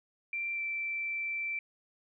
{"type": "tone with pitch glide", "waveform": "sine", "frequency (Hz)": [2357, 2337], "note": ["D7", "D7"], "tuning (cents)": [6, -9], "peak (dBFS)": -32, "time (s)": [0.33, 1.59], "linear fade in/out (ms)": 2, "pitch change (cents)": -15, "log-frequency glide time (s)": [0.54, 0.6], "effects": []}